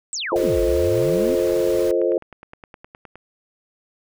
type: exponential two-way sweep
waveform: sine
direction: down then up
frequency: 8350 to 49 to 281.3 Hz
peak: -24 dBFS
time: 0.13-1.35 s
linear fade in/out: 0 ms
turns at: 0.6 s
type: chord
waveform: sine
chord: F dominant seventh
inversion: none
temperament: equal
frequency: 349.2 / 440 / 523.3 / 622.3 Hz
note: F4 / A4 / C5 / Eb5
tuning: 0 / 0 / 0 / 0 cents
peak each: -21 / -22 / -21 / -26 dBFS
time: 0.32-2.18 s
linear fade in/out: 2 ms
type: noise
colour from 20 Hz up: pink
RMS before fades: -35 dBFS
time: 0.36-1.91 s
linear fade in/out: 0 ms
type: click train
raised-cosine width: 0.5 ms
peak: -25 dBFS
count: 22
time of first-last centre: 0.98-3.156 s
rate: 9.65 Hz
effects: none